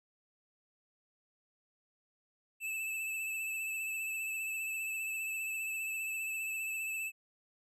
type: tone with vibrato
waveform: square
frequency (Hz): 2628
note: E7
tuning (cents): -6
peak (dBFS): -36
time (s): 2.6-7.12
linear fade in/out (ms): 50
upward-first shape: triangle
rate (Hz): 15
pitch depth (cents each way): 33
effects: none